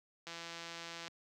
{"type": "click train", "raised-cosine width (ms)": 0.2, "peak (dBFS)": -28, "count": 137, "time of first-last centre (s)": [0.27, 1.08], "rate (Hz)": 168, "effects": ["high-pass 150 Hz 12 dB/octave"]}